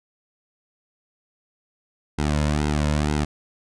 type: tone with flanger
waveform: sawtooth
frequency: 74.6 Hz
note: D2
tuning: 28 cents sharp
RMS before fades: -22 dBFS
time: 2.18-3.25 s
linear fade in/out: 10 ms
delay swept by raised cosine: 1.7 to 2.61 ms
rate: 2.1 Hz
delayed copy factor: -0.8
effects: resampled to 22050 Hz